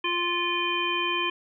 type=harmonic tone with a mistuned harmonic; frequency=349.2 Hz; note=F4; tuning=in tune; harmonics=1 / 3 / 5 / 7 / 9; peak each=-32 / -29 / -35 / -29 / -30 dBFS; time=0.04-1.3 s; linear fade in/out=5 ms; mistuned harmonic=9; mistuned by=-26 cents; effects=none